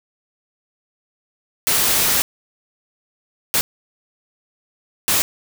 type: noise bursts at uneven times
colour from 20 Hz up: white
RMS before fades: -17 dBFS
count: 3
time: 1.67-2.22 / 3.54-3.61 / 5.08-5.22 s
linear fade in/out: 0 ms
effects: none